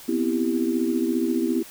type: chord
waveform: sine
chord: C major seventh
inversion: third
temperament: equal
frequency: 246.9 / 261.6 / 329.6 / 392 Hz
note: B3 / C4 / E4 / G4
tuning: 0 / 0 / 0 / 0 cents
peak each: -25 / -28 / -24 / -29 dBFS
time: 0.08-1.63 s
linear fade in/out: 10 ms
effects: white hiss -44 dBFS RMS until 1.7 s